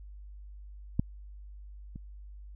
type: clicks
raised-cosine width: 5 ms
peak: -13 / -29 dBFS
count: 2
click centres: 0.995 / 1.959 s
effects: added 50 Hz sine -44 dBFS peak until 2.55 s